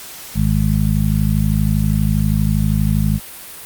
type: harmonic tone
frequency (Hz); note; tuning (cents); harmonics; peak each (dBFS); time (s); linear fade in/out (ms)
52.5; G#1; +19; 1 / 2 / 3 / 4; -18 / -19 / -17 / -19; 0.34-3.2; 50
effects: white hiss -34 dBFS RMS until 3.65 s + Opus 48 kbps